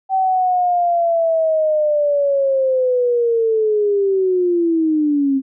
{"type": "linear sweep", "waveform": "sine", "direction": "down", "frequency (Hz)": [770, 264.4], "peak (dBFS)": -13, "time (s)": [0.09, 5.42], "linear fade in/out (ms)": 50, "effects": []}